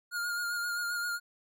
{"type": "tone with vibrato", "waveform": "square", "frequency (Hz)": 1420, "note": "F6", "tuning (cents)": 28, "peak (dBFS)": -32, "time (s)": [0.11, 1.2], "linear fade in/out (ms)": 50, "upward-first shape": "sine", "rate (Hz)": 7.6, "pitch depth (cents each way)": 28, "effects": []}